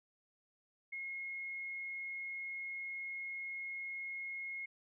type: tone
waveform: sine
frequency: 2159 Hz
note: C#7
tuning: 46 cents flat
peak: -40 dBFS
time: 0.92-4.66 s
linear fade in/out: 10 ms
effects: none